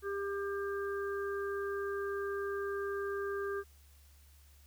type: harmonic tone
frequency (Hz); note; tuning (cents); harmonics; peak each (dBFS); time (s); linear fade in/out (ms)
398.5; G4; +28; 1 / 3 / 4; -35 / -43 / -43; 0.02-3.64; 50
effects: added 71 Hz sine -58 dBFS peak until 4.66 s + white hiss -66 dBFS RMS until 4.66 s